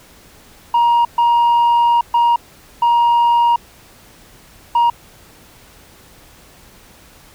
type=tone bursts at uneven times; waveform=sine; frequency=945 Hz; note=A#5; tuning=23 cents sharp; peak=-7 dBFS; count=5; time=0.74-1.05 / 1.18-2.01 / 2.14-2.36 / 2.82-3.56 / 4.75-4.9 s; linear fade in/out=5 ms; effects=tanh soft clip ceiling -9 dBFS + pink hiss -45 dBFS RMS until 7.34 s